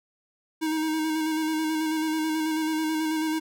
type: tone with vibrato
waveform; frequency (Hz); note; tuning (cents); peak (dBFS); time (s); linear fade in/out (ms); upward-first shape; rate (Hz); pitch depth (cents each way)
square; 314.5; D#4; +19; -25; 0.61-3.4; 20; square; 9.2; 22
effects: none